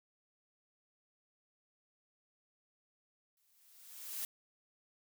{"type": "noise with exponential growth", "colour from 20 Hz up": "blue", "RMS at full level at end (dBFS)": -38, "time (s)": [3.37, 4.25], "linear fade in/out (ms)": 1, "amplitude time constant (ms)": 190, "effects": []}